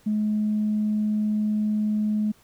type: tone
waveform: sine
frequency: 212.3 Hz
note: G#3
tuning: 38 cents sharp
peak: -20 dBFS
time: 0.06-2.32 s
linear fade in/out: 10 ms
effects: tanh soft clip ceiling -16 dBFS + pink hiss -58 dBFS RMS until 2.43 s